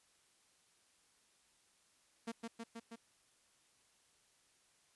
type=tone with echo; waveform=sawtooth; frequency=229.7 Hz; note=A#3; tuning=25 cents flat; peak=-36 dBFS; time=2.27-2.32 s; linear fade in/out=10 ms; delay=160 ms; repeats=4; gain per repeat=-2 dB; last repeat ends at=2.96 s; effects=white hiss -72 dBFS RMS until 4.95 s + resampled to 24000 Hz